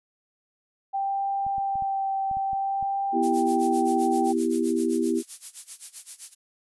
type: tone with vibrato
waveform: sine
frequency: 784 Hz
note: G5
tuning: in tune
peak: -24 dBFS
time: 0.93-4.33 s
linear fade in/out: 20 ms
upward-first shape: sine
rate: 0.57 Hz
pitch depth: 13 cents each way
type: clicks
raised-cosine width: 5 ms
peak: -31 dBFS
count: 8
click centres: 1.466 / 1.582 / 1.756 / 1.823 / 2.313 / 2.37 / 2.532 / 2.827 s
type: chord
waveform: sine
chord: E minor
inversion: second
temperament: equal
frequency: 246.9 / 329.6 / 392 Hz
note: B3 / E4 / G4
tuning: 0 / 0 / 0 cents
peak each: -26 / -25 / -27 dBFS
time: 3.12-5.23 s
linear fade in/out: 50 ms
type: noise with tremolo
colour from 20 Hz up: violet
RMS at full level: -32 dBFS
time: 3.22-6.35 s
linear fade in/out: 20 ms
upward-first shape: sine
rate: 7.7 Hz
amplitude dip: 90%
effects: resampled to 24000 Hz